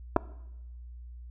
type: clicks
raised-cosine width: 1 ms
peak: -9 dBFS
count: 2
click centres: 0.163 / 0.166 s
effects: noise-tail reverb RT60 0.9 s tail -19 dB re dry + added 60 Hz sine -42 dBFS peak until 1.3 s